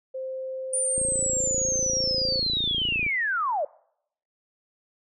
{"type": "tone", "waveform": "sine", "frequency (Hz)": 523.3, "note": "C5", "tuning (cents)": 0, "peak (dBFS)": -30, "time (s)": [0.14, 2.4], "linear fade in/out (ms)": 10}
{"type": "linear sweep", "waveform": "sine", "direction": "down", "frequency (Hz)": [9397, 540], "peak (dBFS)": -23, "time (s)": [0.73, 3.65], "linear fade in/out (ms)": 5}
{"type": "click train", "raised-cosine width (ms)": 3, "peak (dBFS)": -23, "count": 60, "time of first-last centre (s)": [0.98, 3.065], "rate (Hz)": 28.3}
{"effects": ["noise-tail reverb RT60 0.7 s tail -23 dB re dry"]}